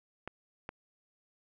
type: clicks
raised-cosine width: 0.5 ms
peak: -24 dBFS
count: 2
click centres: 0.276 / 0.691 s
effects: none